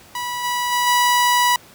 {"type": "tone with level steps", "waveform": "sawtooth", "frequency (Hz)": 978, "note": "B5", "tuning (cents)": -17, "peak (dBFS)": [-20, -16, -13, -10], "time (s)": [0.15, 1.56], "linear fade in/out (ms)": 2, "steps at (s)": [0.43, 0.71, 0.86], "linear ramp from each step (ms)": 20, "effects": ["pink hiss -46 dBFS RMS until 1.74 s", "high-pass 80 Hz 12 dB/octave"]}